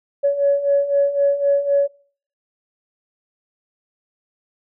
sine beating tone pair, 561 / 564.9 Hz, C#5 / C#5, +21 / +33 cents, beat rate 3.9 Hz, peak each -20 / -15 dBFS, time 0.23-1.88 s, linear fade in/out 20 ms, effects noise-tail reverb RT60 0.5 s tail -23 dB re dry + tanh soft clip ceiling -7 dBFS

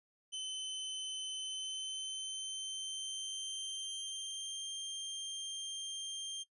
sawtooth tone with pitch glide, 3052 to 3178 Hz, G7 to G7, -47 to +23 cents, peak -36 dBFS, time 0.32-6.44 s, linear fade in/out 20 ms, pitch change +70 cents, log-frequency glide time 1.37-4.69 s, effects noise-tail reverb RT60 0.1 s tail -18 dB re dry + resampled to 24000 Hz

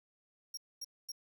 40% pulse tone bursts, 5588 Hz, F8, in tune, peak -39 dBFS, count 3, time 0.54-1.119 s, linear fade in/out 5 ms, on 33 ms, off 240 ms, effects none

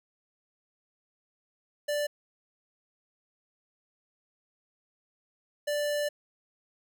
square tone pair in turn, 587.3 / 587.3 Hz, D5 / D5, 0 / 0 cents, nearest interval unison, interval 0 cents, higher neither, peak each -28 dBFS, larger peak neither, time 1.88-2.07 / 5.67-6.09 s, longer second, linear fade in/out 10 ms, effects none

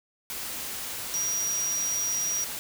sine tone in noise, 5750 Hz, F8, 50 cents sharp, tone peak -26 dBFS, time 1.14-2.44 s, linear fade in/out 0 ms, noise white, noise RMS -35 dBFS, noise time 0.3-2.59 s, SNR +6 dB, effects none

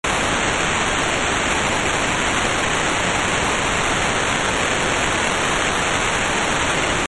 white noise with sample-and-hold, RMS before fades -19 dBFS, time 0.04-7.06 s, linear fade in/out 2 ms, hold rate 4900 Hz, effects MP3 48 kbps

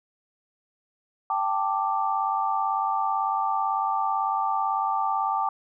sine chord, G suspended second, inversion none, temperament just, 784 / 882 / 1176 Hz, G5 / A5 / D6, 0 / +4 / +2 cents, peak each -27 dBFS, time 1.3-5.49 s, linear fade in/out 2 ms, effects none

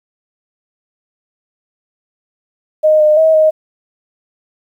sine tone with pitch steps, 619 / 609 / 638 / 625 Hz, D#5 / D#5 / D#5 / D#5, -9 / -37 / +43 / +8 cents, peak -6 dBFS, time 2.83-3.51 s, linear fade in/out 20 ms, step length 170 ms, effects 8-bit

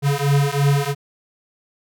square beating tone pair, 140 / 143 Hz, C#3 / D3, +18 / -46 cents, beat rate 3 Hz, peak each -19 dBFS, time 0.02-0.95 s, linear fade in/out 50 ms, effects none

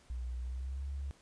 sine tone with pitch glide, 61.4 to 69.32 Hz, B1 to C#2, -9 to +1 cents, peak -36 dBFS, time 0.1-1.11 s, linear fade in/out 0 ms, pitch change +210 cents, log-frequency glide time 0.41-0.87 s, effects pink hiss -64 dBFS RMS until 1.21 s + resampled to 22050 Hz

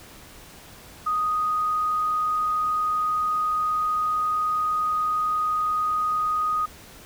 sine tone, 1244.5 Hz, D#6, in tune, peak -21 dBFS, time 1.06-6.66 s, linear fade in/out 10 ms, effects pink hiss -46 dBFS RMS until 7.05 s

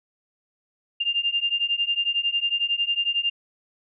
sine beating tone pair, 2794 / 2805 Hz, F7 / F7, 0 / +7 cents, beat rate 11 Hz, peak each -25 / -24 dBFS, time 1-3.3 s, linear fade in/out 10 ms, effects none

